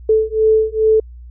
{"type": "beating tone pair", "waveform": "sine", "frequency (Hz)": [436.3, 438.7], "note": ["A4", "A4"], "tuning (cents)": [-15, -5], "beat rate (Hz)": 2.4, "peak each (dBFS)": -14, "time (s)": [0.09, 1], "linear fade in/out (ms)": 5, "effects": ["added 60 Hz sine -33 dBFS peak until 1.3 s"]}